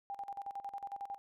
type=tone with tremolo; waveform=sine; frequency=799 Hz; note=G5; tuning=33 cents sharp; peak=-38 dBFS; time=0.1-1.18 s; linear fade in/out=0 ms; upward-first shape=square; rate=11 Hz; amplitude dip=80%; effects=none